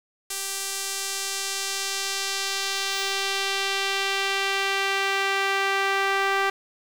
sawtooth tone with band-pass filter sweep, 391.6 Hz, G4, 2 cents flat, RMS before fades -26 dBFS, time 0.3-6.5 s, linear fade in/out 5 ms, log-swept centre 8800 to 1600 Hz, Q 1, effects 7-bit

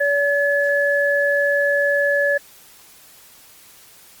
sine tone pair together, 571 / 1711.1 Hz, D5 / A6, -49 / -49 cents, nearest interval octave + perfect fifth, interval 1900 cents, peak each -18 dBFS, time 0-2.38 s, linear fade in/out 10 ms, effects white hiss -47 dBFS RMS until 4.2 s + Opus 32 kbps

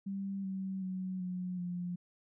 sine tone with pitch steps, 196 / 191.08 / 186.29 / 181.61 / 177.05 Hz, G3 / G3 / F#3 / F#3 / F3, 0 / -44 / +12 / -32 / +24 cents, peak -35 dBFS, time 0.06-1.96 s, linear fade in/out 10 ms, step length 380 ms, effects none

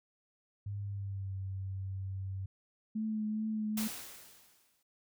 sine tone with pitch glide, 101.3 to 95.89 Hz, G#2 to G2, -43 to -38 cents, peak -36 dBFS, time 0.66-2.46 s, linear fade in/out 5 ms, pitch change -95 cents, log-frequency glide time 0.81-1.35 s
sine tone with vibrato, 216 Hz, A3, 32 cents flat, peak -32 dBFS, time 2.95-3.88 s, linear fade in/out 10 ms, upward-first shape triangle, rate 2.4 Hz, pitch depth 25 cents each way
white noise with exponential decay, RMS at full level -37 dBFS, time 3.77-4.83 s, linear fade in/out 5 ms, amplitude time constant 230 ms
effects none

